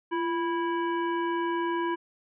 harmonic tone with a mistuned harmonic, 328.3 Hz, E4, 7 cents flat, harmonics 1 / 3 / 5 / 7 / 9, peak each -28 / -30 / -37 / -45 / -46 dBFS, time 0.11-1.96 s, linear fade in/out 20 ms, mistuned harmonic 1, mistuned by +71 cents, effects none

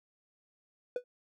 triangle tone with exponential decay, 493.9 Hz, B4, in tune, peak -25 dBFS, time 0.96-1.04 s, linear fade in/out 2 ms, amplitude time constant 16 ms, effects none

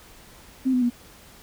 sine tone with pitch steps, 261.1 / 250.9 / 241.1 Hz, C4 / B3 / B3, -3 / +28 / -41 cents, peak -18 dBFS, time 0.65-0.902 s, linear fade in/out 20 ms, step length 84 ms, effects pink hiss -49 dBFS RMS until 1.42 s

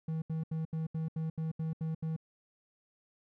triangle tone bursts, 160 Hz, D#3, 49 cents sharp, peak -30 dBFS, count 10, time 0.08-2.164 s, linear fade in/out 5 ms, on 140 ms, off 76 ms, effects none

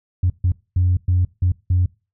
sine tone bursts at uneven times, 90.3 Hz, F#2, 42 cents flat, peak -12 dBFS, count 6, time 0.23-0.3 / 0.44-0.52 / 0.76-0.97 / 1.08-1.25 / 1.42-1.52 / 1.7-1.86 s, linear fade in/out 5 ms, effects noise-tail reverb RT60 0.3 s tail -23 dB re dry + tanh soft clip ceiling -10 dBFS

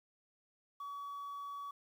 sine tone, 1134 Hz, C#6, 39 cents sharp, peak -39 dBFS, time 0.8-1.71 s, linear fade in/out 5 ms, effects tanh soft clip ceiling -41 dBFS + 11-bit

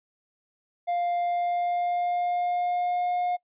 triangle tone with pitch glide, 700 to 714.7 Hz, F5 to F5, +4 to +40 cents, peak -22 dBFS, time 0.87-3.37 s, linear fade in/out 20 ms, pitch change +36 cents, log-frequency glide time 1.16-3.12 s, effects noise-tail reverb RT60 0.1 s tail -24 dB re dry + resampled to 8000 Hz

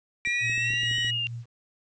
40% pulse tone with vibrato, 1909 Hz, A#6, 41 cents sharp, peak -27 dBFS, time 0.25-1.11 s, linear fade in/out 10 ms, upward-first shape sine, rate 2.4 Hz, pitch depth 18 cents each way
sine linear two-way sweep, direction up then down, 2349 to 2977 to 2767 Hz, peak -26 dBFS, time 0.25-1.27 s, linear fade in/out 0 ms, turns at 0.99 s
clicks, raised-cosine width 3 ms, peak -31 dBFS, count 9, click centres 0.274 / 0.497 / 0.579 / 0.705 / 0.736 / 0.833 / 0.913 / 0.983 / 1.047 s
sine tone with tremolo, 117.7 Hz, A#2, 17 cents sharp, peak -32 dBFS, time 0.4-1.46 s, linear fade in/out 50 ms, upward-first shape sine, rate 4.5 Hz, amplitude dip 50%
effects resampled to 16000 Hz + 10-bit

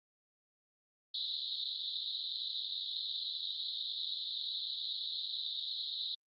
white band-pass noise, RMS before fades -39 dBFS, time 1.14-6.15 s, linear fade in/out 5 ms, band 3600 to 4100 Hz, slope 96 dB/octave, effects Opus 48 kbps

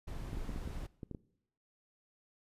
brown noise, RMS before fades -41 dBFS, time 0.07-0.87 s, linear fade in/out 10 ms
clicks, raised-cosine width 3 ms, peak -30 dBFS, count 8, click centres 0.331 / 0.372 / 0.493 / 0.561 / 0.676 / 1.032 / 1.113 / 1.148 s
effects noise-tail reverb RT60 0.8 s tail -21 dB re dry + resampled to 32000 Hz

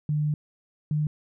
sine tone pair in turn, 150 / 151.22 Hz, D3 / D#3, +37 / -49 cents, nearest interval unison, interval 14 cents, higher second, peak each -22 dBFS, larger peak neither, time 0.09-0.34 / 0.91-1.07 s, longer first, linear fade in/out 2 ms, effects none

